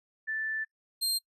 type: tone pair in turn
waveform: sine / sawtooth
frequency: 1760 / 4186 Hz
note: A6 / C8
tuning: 0 / 0 cents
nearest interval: octave + minor third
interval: 1500 cents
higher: second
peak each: -30 / -24 dBFS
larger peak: second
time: 0.27-0.65 / 1.01-1.19 s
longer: first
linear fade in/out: 20 ms
effects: noise-tail reverb RT60 0.1 s tail -25 dB re dry + resampled to 32000 Hz